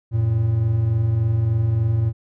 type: tone pair together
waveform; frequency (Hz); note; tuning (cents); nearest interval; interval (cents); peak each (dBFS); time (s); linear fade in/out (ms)
triangle; 90.09 / 113.5; F#2 / A#2; -46 / -46; major third; 400; -23 / -15; 0.11-2.13; 50
effects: none